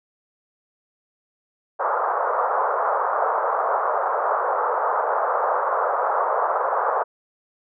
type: band-pass noise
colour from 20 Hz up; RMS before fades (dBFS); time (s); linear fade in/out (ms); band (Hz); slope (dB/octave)
white; -22; 1.79-7.04; 20; 470 to 1300; 48
effects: none